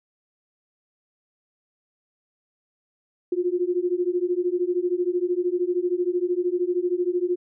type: beating tone pair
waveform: sine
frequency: 350 / 363 Hz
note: F4 / F#4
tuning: +4 / -33 cents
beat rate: 13 Hz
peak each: -24 dBFS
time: 3.32-7.36 s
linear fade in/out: 5 ms
effects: none